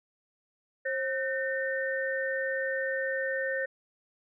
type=tone cluster; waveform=sine; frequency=534 / 1526 / 1819 Hz; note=C5 / G6 / A#6; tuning=+35 / -47 / -43 cents; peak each=-31 / -37 / -32 dBFS; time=0.85-3.66 s; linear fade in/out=10 ms; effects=none